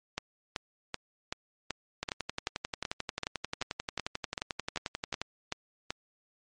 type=two click trains; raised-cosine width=0.2 ms; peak=-15 / -15 dBFS; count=37 / 16; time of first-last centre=2.03-5.216 / 0.18-5.905 s; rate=11.3 / 2.62 Hz; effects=MP3 48 kbps